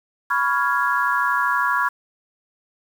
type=chord; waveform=sine; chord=C# dominant seventh; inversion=third; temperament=equal with one note detuned; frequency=987.8 / 1120.3 / 1396.9 / 1661.2 Hz; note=B5 / C#6 / E#6 / G#6; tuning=0 / +18 / 0 / 0 cents; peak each=-23 dBFS; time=0.3-1.89 s; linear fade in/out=10 ms; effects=7-bit